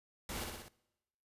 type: noise with echo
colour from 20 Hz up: pink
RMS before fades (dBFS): -42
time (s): 0.29-0.44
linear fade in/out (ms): 2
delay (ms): 61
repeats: 4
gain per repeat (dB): -3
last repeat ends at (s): 0.684
effects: noise-tail reverb RT60 1.0 s tail -24 dB re dry + resampled to 32000 Hz